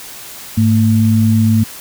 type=tone pair together; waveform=sine; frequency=105.15 / 223 Hz; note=G#2 / A3; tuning=+22 / +23 cents; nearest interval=octave + minor second; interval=1301 cents; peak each=-11 dBFS; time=0.57-1.64 s; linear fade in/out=10 ms; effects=white hiss -32 dBFS RMS until 1.8 s